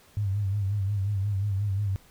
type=tone with vibrato; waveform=sine; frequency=100 Hz; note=G2; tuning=35 cents sharp; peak=-24 dBFS; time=0.17-1.96 s; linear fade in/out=0 ms; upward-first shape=sine; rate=5.6 Hz; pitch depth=78 cents each way; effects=pink hiss -57 dBFS RMS until 2.1 s